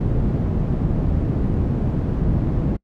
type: low-pass noise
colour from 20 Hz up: white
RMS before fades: -20 dBFS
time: 0-2.77 s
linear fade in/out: 10 ms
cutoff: 170 Hz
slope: 12 dB/octave
effects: noise-tail reverb RT60 0.1 s tail -26 dB re dry